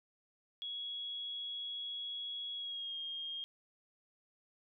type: tone with pitch glide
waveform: sine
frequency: 3338 to 3232 Hz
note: G#7 to G#7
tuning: +8 to -48 cents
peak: -39 dBFS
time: 0.62-3.44 s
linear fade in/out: 0 ms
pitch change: -56 cents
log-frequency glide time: 2.55-2.96 s
effects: none